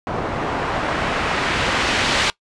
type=noise with low-pass filter sweep; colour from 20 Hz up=white; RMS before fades=-21 dBFS; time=0.07-2.3 s; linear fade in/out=0 ms; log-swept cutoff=830 to 3600 Hz; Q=0.77; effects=noise-tail reverb RT60 0.1 s tail -22 dB re dry + resampled to 22050 Hz